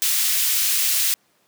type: high-pass noise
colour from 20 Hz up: white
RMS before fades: -20 dBFS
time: 0.02-1.14 s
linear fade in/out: 0 ms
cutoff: 2300 Hz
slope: 12 dB/octave
effects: pink hiss -62 dBFS RMS until 1.47 s + high-pass 200 Hz 12 dB/octave